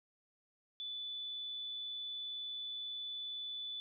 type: tone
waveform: sine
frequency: 3481 Hz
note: A7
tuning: 19 cents flat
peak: -40 dBFS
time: 0.8-3.8 s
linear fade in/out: 0 ms
effects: none